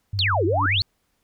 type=tone with vibrato; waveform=sine; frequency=96.8 Hz; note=G2; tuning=21 cents flat; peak=-23 dBFS; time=0.13-0.82 s; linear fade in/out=5 ms; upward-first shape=sine; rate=8.6 Hz; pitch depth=71 cents each way
type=exponential two-way sweep; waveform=sine; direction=down then up; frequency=4597 to 311.1 to 4597 Hz; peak=-19 dBFS; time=0.19-0.82 s; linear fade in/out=0 ms; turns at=0.45 s
type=tone with exponential growth; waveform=sine; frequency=287.9 Hz; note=D4; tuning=34 cents flat; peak=-25 dBFS; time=0.39-0.66 s; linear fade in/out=1 ms; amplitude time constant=57 ms
effects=pink hiss -70 dBFS RMS until 1.23 s